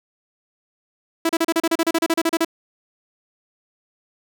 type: tone bursts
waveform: sawtooth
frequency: 329.6 Hz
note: E4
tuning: in tune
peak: -12 dBFS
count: 16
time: 1.25-2.448 s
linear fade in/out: 5 ms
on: 43 ms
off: 34 ms
effects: none